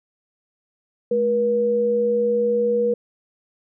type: tone pair together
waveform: sine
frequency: 213.9 / 480.2 Hz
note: A3 / B4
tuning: -49 / -49 cents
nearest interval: octave + major second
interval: 1400 cents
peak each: -27 / -17 dBFS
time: 1.11-2.94 s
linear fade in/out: 5 ms
effects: none